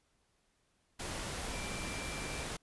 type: tone in noise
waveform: sine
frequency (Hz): 2352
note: D7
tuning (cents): +2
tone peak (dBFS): -46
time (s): 1.53-2.44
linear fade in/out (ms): 10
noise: pink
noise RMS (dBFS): -40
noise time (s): 0.99-2.57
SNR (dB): -9
effects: pink hiss -75 dBFS RMS until 2.62 s + resampled to 24000 Hz